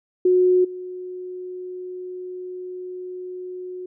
sine tone with level steps, 364.9 Hz, F#4, 24 cents flat, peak -13 / -30 dBFS, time 0.25-3.86 s, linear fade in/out 5 ms, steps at 0.64 s, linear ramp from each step 10 ms, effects none

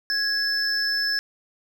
triangle tone pair together, 1662 / 5267 Hz, G#6 / E8, +1 / -2 cents, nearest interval octave + minor sixth, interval 1997 cents, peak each -23 dBFS, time 0.1-1.19 s, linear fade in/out 0 ms, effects none

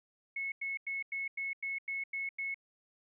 sine tone bursts, 2191 Hz, C#7, 21 cents flat, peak -34 dBFS, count 9, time 0.36-2.544 s, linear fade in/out 5 ms, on 160 ms, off 93 ms, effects none

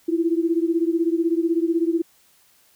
sine beating tone pair, 328.2 / 344.2 Hz, E4 / F4, -8 / -25 cents, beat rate 16 Hz, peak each -20 / -22 dBFS, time 0.08-2.02 s, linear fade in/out 10 ms, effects white hiss -58 dBFS RMS until 2.75 s

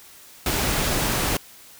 pink noise, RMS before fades -23 dBFS, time 0.46-1.37 s, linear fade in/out 2 ms, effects white hiss -47 dBFS RMS until 1.79 s

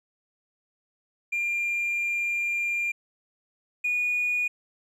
triangle tone pair in turn, 2394 / 2453 Hz, D7 / D#7, +33 / -25 cents, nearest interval unison, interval 42 cents, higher second, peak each -22 / -20 dBFS, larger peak second, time 1.32-2.92 / 3.84-4.48 s, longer first, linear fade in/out 10 ms, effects tanh soft clip ceiling -20 dBFS + resampled to 32000 Hz

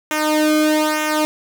sawtooth tone with flanger, 306.6 Hz, D#4, 25 cents flat, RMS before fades -17 dBFS, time 0.11-1.25 s, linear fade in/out 0 ms, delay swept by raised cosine 0.22 to 1.1 ms, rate 1.1 Hz, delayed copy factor -0.8, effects none

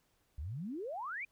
sine exponential sweep, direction up, 64 to 2489 Hz, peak -38 dBFS, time 0.38-1.25 s, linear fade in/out 5 ms, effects pink hiss -75 dBFS RMS until 1.31 s

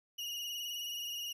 35% pulse tone with vibrato, 2882 Hz, F#7, 46 cents flat, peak -36 dBFS, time 0.18-1.33 s, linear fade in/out 10 ms, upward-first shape sine, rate 19 Hz, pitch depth 44 cents each way, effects none

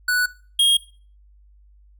square tone pair in turn, 1480 / 3254 Hz, F#6 / G#7, 0 / -36 cents, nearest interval octave + major second, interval 1364 cents, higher second, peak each -18 / -14 dBFS, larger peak second, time 0.08-0.26 / 0.59-0.77 s, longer neither, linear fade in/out 5 ms, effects noise-tail reverb RT60 0.4 s tail -20 dB re dry + added 50 Hz sine -49 dBFS peak until 1.99 s

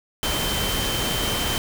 sine tone in noise, 3100 Hz, G7, 20 cents flat, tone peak -28 dBFS, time 0.23-1.58 s, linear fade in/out 0 ms, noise pink, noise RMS -25 dBFS, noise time 0.23-1.58 s, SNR -6 dB, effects none

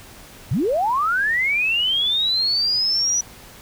sine linear sweep, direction up, 92.5 to 5920 Hz, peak -17 dBFS, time 0.51-3.21 s, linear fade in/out 5 ms, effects pink hiss -43 dBFS RMS until 3.61 s

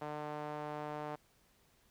sawtooth tone with band-pass filter, 149.8 Hz, D3, 35 cents sharp, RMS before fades -42 dBFS, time 0.01-1.16 s, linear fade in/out 10 ms, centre 780 Hz, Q 1.4, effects pink hiss -70 dBFS RMS until 1.9 s

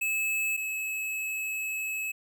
square tone pair in turn, 2600 / 2586 Hz, E7 / E7, -24 / -34 cents, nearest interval unison, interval 10 cents, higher first, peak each -27 / -31 dBFS, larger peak first, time 0.01-0.57 / 0.57-2.12 s, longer second, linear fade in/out 10 ms, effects none

